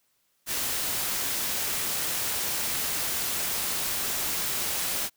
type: noise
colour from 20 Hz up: white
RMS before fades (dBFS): -29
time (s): 0.46-5.1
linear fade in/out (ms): 50
effects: white hiss -71 dBFS RMS until 5.16 s